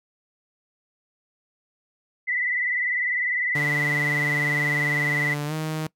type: tone with vibrato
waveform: sine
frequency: 1987 Hz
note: B6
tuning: 10 cents sharp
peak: -22 dBFS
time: 2.27-5.35 s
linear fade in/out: 20 ms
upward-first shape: triangle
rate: 20 Hz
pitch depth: 75 cents each way
type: tone with pitch glide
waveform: sawtooth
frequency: 146.83 to 156.46 Hz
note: D3 to D#3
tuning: 0 to +10 cents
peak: -22 dBFS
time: 3.55-5.87 s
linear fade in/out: 5 ms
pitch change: +110 cents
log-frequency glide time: 5.46-5.53 s
effects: noise-tail reverb RT60 0.1 s tail -22 dB re dry